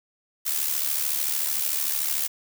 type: noise with amplitude modulation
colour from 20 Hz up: blue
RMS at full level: -23 dBFS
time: 0.45-2.28 s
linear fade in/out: 20 ms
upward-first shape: sine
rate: 73.5 Hz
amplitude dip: 65%
effects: none